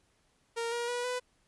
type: tone with pitch steps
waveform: sawtooth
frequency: 464 / 475.1 / 486.5 / 498.2 Hz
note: A#4 / A#4 / B4 / B4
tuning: -8 / +33 / -26 / +15 cents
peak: -28 dBFS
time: 0.56-1.2 s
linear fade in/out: 20 ms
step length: 160 ms
effects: pink hiss -71 dBFS RMS until 1.47 s + resampled to 24000 Hz